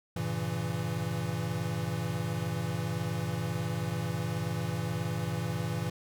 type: chord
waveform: square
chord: G diminished seventh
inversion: none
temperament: equal with one note detuned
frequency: 98 / 116.54 / 138.59 / 165.96 Hz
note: G2 / Bb2 / Db3 / Fb3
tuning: 0 / 0 / 0 / +12 cents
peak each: -39 / -36 / -40 / -35 dBFS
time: 0.16-5.9 s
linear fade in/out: 5 ms
effects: none